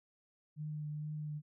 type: tone with vibrato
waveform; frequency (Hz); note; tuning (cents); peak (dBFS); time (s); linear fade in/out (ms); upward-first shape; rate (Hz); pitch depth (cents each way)
sine; 151.1; D3; +50; -38; 0.56-1.42; 50; triangle; 2.2; 19
effects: none